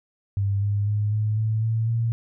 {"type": "tone with pitch steps", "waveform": "sine", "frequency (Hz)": [99.6, 102.05, 104.55, 107.12, 109.75, 112.44, 115.21], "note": ["G2", "G#2", "G#2", "A2", "A2", "A2", "A#2"], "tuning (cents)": [28, -30, 12, -46, -4, 38, -20], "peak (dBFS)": -20, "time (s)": [0.37, 2.12], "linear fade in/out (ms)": 0, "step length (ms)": 250, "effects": []}